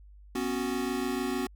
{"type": "chord", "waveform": "square", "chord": "B suspended second", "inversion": "none", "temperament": "equal with one note detuned", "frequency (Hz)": [246.9, 273.5, 370], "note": ["B3", "C#4", "F#4"], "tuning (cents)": [0, -23, 0], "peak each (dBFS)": -34, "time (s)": [0.35, 1.47], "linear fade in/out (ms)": 5, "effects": ["added 50 Hz sine -49 dBFS peak until 1.55 s"]}